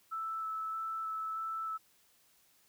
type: tone with vibrato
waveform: sine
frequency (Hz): 1314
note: E6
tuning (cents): -6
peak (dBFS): -35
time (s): 0.11-1.78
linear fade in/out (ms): 20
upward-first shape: square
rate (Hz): 1.6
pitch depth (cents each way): 8
effects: white hiss -68 dBFS RMS until 2.68 s